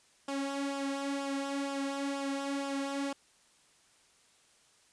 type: tone with flanger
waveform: sawtooth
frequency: 277.2 Hz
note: C#4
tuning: in tune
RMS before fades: -35 dBFS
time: 0.28-3.13 s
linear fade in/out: 5 ms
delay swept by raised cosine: 0.47 to 3.17 ms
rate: 2.1 Hz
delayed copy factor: -0.6
effects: white hiss -65 dBFS RMS until 4.92 s + resampled to 22050 Hz